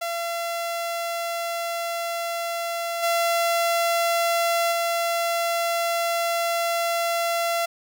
sawtooth tone with level steps, 680 Hz, F5, 46 cents flat, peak -22 / -16 / -18 dBFS, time 0.01-7.66 s, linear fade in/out 10 ms, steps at 3.02 / 4.71 s, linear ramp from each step 20 ms, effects none

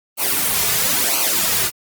white noise with flanger, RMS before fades -18 dBFS, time 0.17-1.71 s, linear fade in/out 50 ms, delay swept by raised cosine 0.55 to 3.75 ms, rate 0.99 Hz, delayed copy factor -0.8, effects Opus 32 kbps

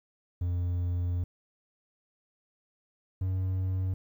triangle tone pair in turn, 88.2 / 93.44 Hz, F2 / F#2, +18 / +18 cents, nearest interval minor second, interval 100 cents, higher second, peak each -25 dBFS, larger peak neither, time 0.41-1.24 / 3.21-3.94 s, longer first, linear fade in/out 5 ms, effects 11-bit

